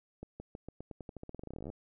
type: accelerating click train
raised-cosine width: 2 ms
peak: -30 dBFS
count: 27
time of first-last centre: 0.23-1.701 s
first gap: 170 ms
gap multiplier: 0.89
effects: none